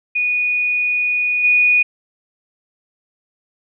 sine tone with level steps, 2465 Hz, D#7, 17 cents flat, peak -15 / -10 dBFS, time 0.15-1.83 s, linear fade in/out 10 ms, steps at 1.43 s, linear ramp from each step 20 ms, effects none

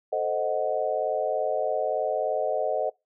sine chord, A diminished seventh, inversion none, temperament equal, 440 / 523.3 / 622.3 / 740 Hz, A4 / C5 / Eb5 / Gb5, 0 / 0 / 0 / 0 cents, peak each -31 / -30 / -27 / -30 dBFS, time 0.12-2.9 s, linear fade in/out 10 ms, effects noise-tail reverb RT60 0.2 s tail -23 dB re dry

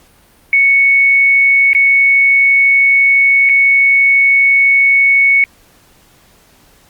sine tone with dropouts, 2217 Hz, C#7, in tune, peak -6 dBFS, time 0.53-5.44 s, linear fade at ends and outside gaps 1 ms, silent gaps 1.732-1.749 / 3.491-3.495 s, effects pink hiss -48 dBFS RMS until 6.89 s + Opus 48 kbps

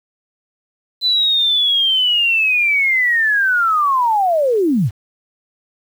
sine linear sweep, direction down, 4037 to 81.4 Hz, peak -12 dBFS, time 1.01-4.91 s, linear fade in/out 50 ms, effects 7-bit

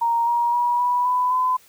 sine tone with pitch steps, 932.3 / 948 / 964.1 / 980.3 / 996.9 / 1013.7 Hz, A#5 / A#5 / B5 / B5 / B5 / B5, 0 / +29 / -42 / -13 / +16 / +45 cents, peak -17 dBFS, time 0.01-1.57 s, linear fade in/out 10 ms, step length 260 ms, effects white hiss -53 dBFS RMS until 1.68 s

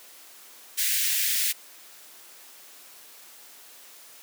white high-pass noise, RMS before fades -25 dBFS, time 0.77-1.53 s, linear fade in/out 20 ms, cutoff 1700 Hz, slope 48 dB/octave, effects white hiss -49 dBFS RMS until 4.22 s + high-pass 300 Hz 12 dB/octave

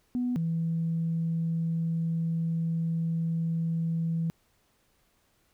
sine tone pair in turn, 246.9 / 164.79 Hz, B3 / E3, 0 / 0 cents, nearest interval perfect fifth, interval 700 cents, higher first, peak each -25 dBFS, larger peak neither, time 0.15-0.36 / 0.36-4.3 s, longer second, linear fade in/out 0 ms, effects tanh soft clip ceiling -21 dBFS + pink hiss -69 dBFS RMS until 5.53 s

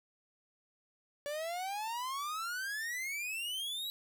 45% pulse exponential sweep, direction up, 570 to 3951 Hz, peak -36 dBFS, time 1.26-3.9 s, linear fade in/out 0 ms, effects none

